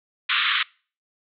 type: band-pass noise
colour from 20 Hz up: white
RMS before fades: -22 dBFS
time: 0.29-0.63 s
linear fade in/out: 5 ms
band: 1100 to 3800 Hz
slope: 96 dB/octave
effects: noise-tail reverb RT60 0.4 s tail -25 dB re dry